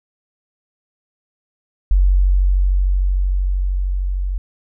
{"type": "tone with level ramp", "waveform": "sine", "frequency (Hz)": 46.56, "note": "F#1", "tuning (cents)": 12, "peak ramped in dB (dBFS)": [-9, -18], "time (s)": [1.91, 4.38], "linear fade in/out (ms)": 0, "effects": []}